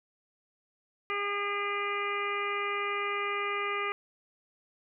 harmonic tone with a mistuned harmonic, 406.1 Hz, G#4, 39 cents flat, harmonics 1 / 2 / 3 / 4 / 5 / 6 / 7, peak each -36 / -44 / -33 / -45 / -36 / -37 / -44 dBFS, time 1.1-3.92 s, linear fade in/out 0 ms, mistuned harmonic 6, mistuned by -25 cents, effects none

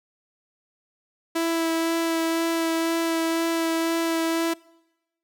sawtooth tone with vibrato, 329.6 Hz, E4, in tune, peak -18 dBFS, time 1.35-4.54 s, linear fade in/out 10 ms, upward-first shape sine, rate 2 Hz, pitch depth 12 cents each way, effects noise-tail reverb RT60 1.0 s tail -24 dB re dry

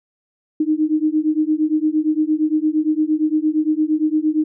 sine beating tone pair, 304.8 / 313.5 Hz, D#4 / D#4, -36 / +13 cents, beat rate 8.7 Hz, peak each -18 dBFS, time 0.6-4.44 s, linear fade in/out 5 ms, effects none

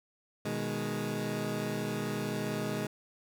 20% pulse chord, G# minor, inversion first, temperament equal, 123.47 / 155.56 / 207.7 Hz, B2 / D#3 / G#3, 0 / 0 / 0 cents, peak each -33 / -33 / -30 dBFS, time 0.45-2.87 s, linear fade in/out 5 ms, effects none

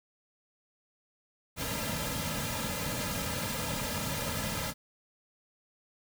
pink noise with comb filter, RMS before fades -34 dBFS, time 1.56-4.74 s, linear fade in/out 50 ms, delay 2.7 ms, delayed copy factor -0.85, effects none

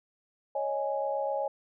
sine chord, C# suspended second, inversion none, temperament equal, 554.4 / 622.3 / 830.6 Hz, C#5 / D#5 / G#5, 0 / 0 / 0 cents, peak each -31 / -34 / -33 dBFS, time 0.55-1.48 s, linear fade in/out 5 ms, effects none

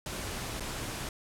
pink noise with dropouts, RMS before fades -37 dBFS, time 0.06-1.09 s, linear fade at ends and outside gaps 2 ms, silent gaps 0.598-0.605 s, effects low-pass 12000 Hz 12 dB/octave

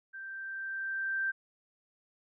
sine tone with level ramp, 1568 Hz, G6, in tune, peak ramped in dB -41 to -28 dBFS, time 0.13-1.32 s, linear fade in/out 20 ms, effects none

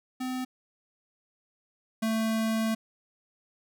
square tone pair in turn, 255.8 / 222.3 Hz, C4 / A3, -39 / +18 cents, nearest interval major second, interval 243 cents, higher first, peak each -31 / -26 dBFS, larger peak second, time 0.2-0.45 / 2.02-2.75 s, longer second, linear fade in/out 10 ms, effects none

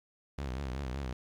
sawtooth tone with vibrato, 66.3 Hz, C2, 23 cents sharp, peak -31 dBFS, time 0.38-1.13 s, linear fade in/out 5 ms, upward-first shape triangle, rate 5.3 Hz, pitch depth 160 cents each way, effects low-pass 6000 Hz 12 dB/octave + 11-bit

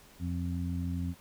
harmonic tone, 87.31 Hz, F2, in tune, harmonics 1 / 2 / 3, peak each -33 / -36 / -38 dBFS, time 0.19-1.15 s, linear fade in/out 50 ms, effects pink hiss -57 dBFS RMS until 1.2 s

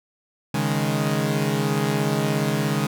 sawtooth chord, C# suspended second, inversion none, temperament equal, 138.59 / 155.56 / 207.7 Hz, C#3 / D#3 / G#3, 0 / 0 / 0 cents, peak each -21 dBFS, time 0.54-2.87 s, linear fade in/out 5 ms, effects none

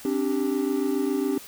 triangle chord, C suspended second, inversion none, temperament equal with one note detuned, 266.5 / 293.7 / 392 Hz, C4 / D4 / G4, +32 / 0 / 0 cents, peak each -25 dBFS, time 0.05-1.38 s, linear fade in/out 2 ms, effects white hiss -44 dBFS RMS until 1.47 s

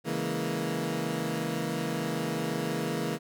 20% pulse chord, A# half-diminished seventh, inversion first, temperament equal, 138.59 / 164.81 / 207.7 / 233.1 Hz, C#3 / E3 / G#3 / A#3, 0 / 0 / 0 / 0 cents, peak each -32 / -28 / -33 / -29 dBFS, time 0.04-3.19 s, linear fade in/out 50 ms, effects none

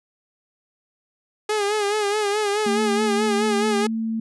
sawtooth tone with vibrato, 415.3 Hz, G#4, in tune, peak -16 dBFS, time 1.49-3.87 s, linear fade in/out 5 ms, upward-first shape sine, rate 4.7 Hz, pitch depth 64 cents each way
sine tone, 224 Hz, A3, 31 cents sharp, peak -22 dBFS, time 2.66-4.2 s, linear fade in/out 5 ms
effects resampled to 24000 Hz

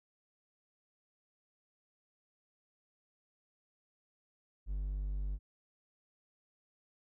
triangle tone, 49.11 Hz, G1, 4 cents sharp, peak -32 dBFS, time 4.66-5.39 s, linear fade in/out 50 ms, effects none

